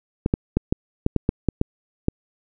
clicks, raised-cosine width 3 ms, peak -5 dBFS, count 10, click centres 0.261 / 0.339 / 0.57 / 0.725 / 1.064 / 1.163 / 1.291 / 1.487 / 1.614 / 2.084 s, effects none

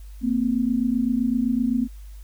sine tone pair together, 229.5 / 257.3 Hz, A#3 / C4, -27 / -29 cents, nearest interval major second, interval 198 cents, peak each -22 dBFS, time 0.21-1.88 s, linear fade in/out 50 ms, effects added 50 Hz sine -37 dBFS peak until 2.23 s + white hiss -57 dBFS RMS until 2.23 s

